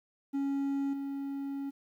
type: tone with level steps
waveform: triangle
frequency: 277.2 Hz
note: C#4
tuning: in tune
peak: -27 / -32 dBFS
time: 0.33-1.71 s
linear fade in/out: 20 ms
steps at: 0.93 s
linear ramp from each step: 5 ms
effects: 11-bit